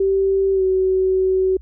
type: tone with pitch glide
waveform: sine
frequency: 387.9 to 376.4 Hz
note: G4 to F#4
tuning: -18 to +30 cents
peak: -14 dBFS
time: 0-1.57 s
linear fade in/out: 5 ms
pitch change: -52 cents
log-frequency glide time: 0.53-0.63 s
effects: added 60 Hz sine -37 dBFS peak until 1.61 s